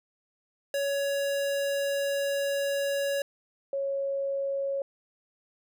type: tone pair in turn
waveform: square / sine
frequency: 560 / 551.3 Hz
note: C#5 / C#5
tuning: +18 / -10 cents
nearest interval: unison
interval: 28 cents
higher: first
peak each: -27 / -27 dBFS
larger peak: neither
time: 0.74-3.22 / 3.73-4.82 s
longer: first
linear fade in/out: 2 ms
effects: none